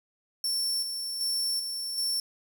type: tone with tremolo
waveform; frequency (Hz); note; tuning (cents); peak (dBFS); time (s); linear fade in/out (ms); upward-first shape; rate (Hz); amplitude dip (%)
sawtooth; 5430; F8; -50; -24; 0.44-2.2; 2; square; 1.3; 45
effects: none